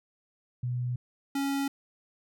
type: tone pair in turn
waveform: sine / square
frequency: 123.47 / 277.2 Hz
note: B2 / C#4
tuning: 0 / 0 cents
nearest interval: octave + major second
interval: 1400 cents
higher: second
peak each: -28 dBFS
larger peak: neither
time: 0.63-0.96 / 1.35-1.68 s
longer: neither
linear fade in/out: 5 ms
effects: none

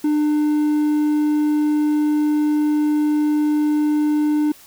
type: tone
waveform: triangle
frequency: 300 Hz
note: D4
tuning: 37 cents sharp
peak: -13 dBFS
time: 0.04-4.52 s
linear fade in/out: 5 ms
effects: white hiss -46 dBFS RMS until 4.66 s

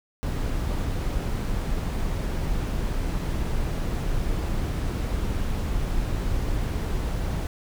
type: noise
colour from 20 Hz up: brown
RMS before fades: -26 dBFS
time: 0.23-7.47 s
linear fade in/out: 0 ms
effects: none

